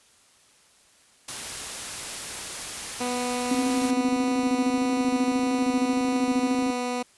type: noise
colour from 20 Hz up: white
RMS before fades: -34 dBFS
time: 1.28-3.91 s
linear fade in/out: 5 ms
type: tone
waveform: 15% pulse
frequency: 246.9 Hz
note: B3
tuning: in tune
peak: -20 dBFS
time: 3-7.03 s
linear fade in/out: 10 ms
type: tone with tremolo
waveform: sine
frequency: 261.6 Hz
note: C4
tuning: in tune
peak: -21 dBFS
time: 3.51-6.71 s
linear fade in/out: 5 ms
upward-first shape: square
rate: 13 Hz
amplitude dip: 45%
effects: white hiss -58 dBFS RMS until 7.17 s + resampled to 24000 Hz